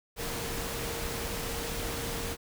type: tone in noise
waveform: sine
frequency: 464.7 Hz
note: A#4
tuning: 5 cents flat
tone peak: -41 dBFS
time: 0.16-2.37 s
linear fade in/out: 50 ms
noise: pink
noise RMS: -35 dBFS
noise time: 0.16-2.37 s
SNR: -9 dB
effects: none